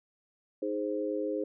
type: chord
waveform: sine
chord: Ab major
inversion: second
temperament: equal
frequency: 311.1 / 415.3 / 523.3 Hz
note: Eb4 / Ab4 / C5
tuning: 0 / 0 / 0 cents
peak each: -34 dBFS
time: 0.62-1.44 s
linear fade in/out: 5 ms
effects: none